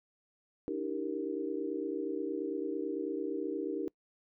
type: chord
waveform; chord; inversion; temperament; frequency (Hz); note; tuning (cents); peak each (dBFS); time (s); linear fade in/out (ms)
sine; E half-diminished seventh; third; equal with one note detuned; 293.7 / 322.5 / 392 / 466.2; D4 / E4 / G4 / Bb4; 0 / -38 / 0 / 0; -38 / -38 / -38 / -39; 0.68-3.88; 0
effects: noise-tail reverb RT60 0.1 s tail -24 dB re dry